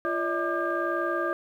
sine tone cluster, 344 / 578 / 639 / 1197 / 1603 Hz, F4 / D5 / D#5 / D6 / G6, -26 / -28 / +46 / +33 / +38 cents, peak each -30 / -32 / -32 / -30 / -32 dBFS, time 0.05-1.33 s, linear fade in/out 0 ms, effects tanh soft clip ceiling -15 dBFS + 10-bit

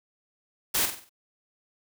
white noise with echo, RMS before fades -25 dBFS, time 0.74-0.86 s, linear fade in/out 10 ms, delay 47 ms, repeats 5, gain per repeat -7 dB, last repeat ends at 1.095 s, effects none

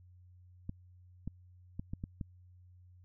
clicks, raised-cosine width 5 ms, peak -26 dBFS, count 6, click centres 0.694 / 1.276 / 1.795 / 1.935 / 2.039 / 2.212 s, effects added 90 Hz sine -56 dBFS peak until 3.04 s

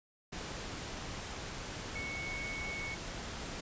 sine tone in noise, 2214 Hz, C#7, 3 cents flat, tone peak -39 dBFS, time 1.95-2.95 s, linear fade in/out 10 ms, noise pink, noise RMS -42 dBFS, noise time 0.32-3.61 s, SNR 0 dB, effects resampled to 16000 Hz

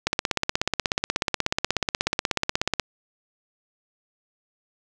click train, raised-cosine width 0.2 ms, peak -4 dBFS, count 46, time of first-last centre 0.07-2.797 s, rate 16.5 Hz, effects none

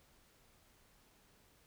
silence, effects pink hiss -68 dBFS RMS until 1.66 s

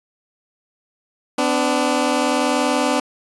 15% pulse tone pair together, 253.3 / 293.7 Hz, B3 / D4, +44 / 0 cents, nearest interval minor third, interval 256 cents, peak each -13 dBFS, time 1.38-3 s, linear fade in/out 5 ms, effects resampled to 24000 Hz

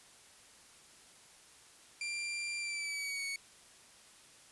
sawtooth tone with pitch glide, 2372 to 2226 Hz, D7 to C#7, +17 to +7 cents, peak -33 dBFS, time 2.01-3.36 s, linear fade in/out 2 ms, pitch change -110 cents, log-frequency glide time 2.58-3.25 s, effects white hiss -59 dBFS RMS until 4.51 s + resampled to 24000 Hz

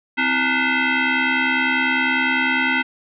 sine tone with frequency modulation, 258.5 Hz, C4, 21 cents flat, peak -16 dBFS, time 0.17-2.83 s, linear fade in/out 20 ms, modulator 587 Hz, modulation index 4.3, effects none

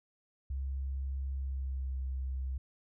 sine tone with pitch glide, 67.3 to 65.54 Hz, C2 to C2, +49 to +4 cents, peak -33 dBFS, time 0.5-2.58 s, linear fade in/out 5 ms, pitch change -45 cents, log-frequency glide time 1.36-1.96 s, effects none

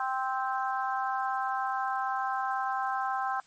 harmonic tone, 261.6 Hz, C4, in tune, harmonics 3 / 4 / 5 / 6, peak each -31 / -33 / -35 / -37 dBFS, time 0-3.4 s, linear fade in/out 2 ms, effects white hiss -61 dBFS RMS until 3.46 s + MP3 32 kbps

